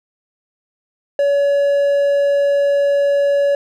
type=tone; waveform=triangle; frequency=566 Hz; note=C#5; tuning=36 cents sharp; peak=-10 dBFS; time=1.19-3.55 s; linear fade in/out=2 ms; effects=none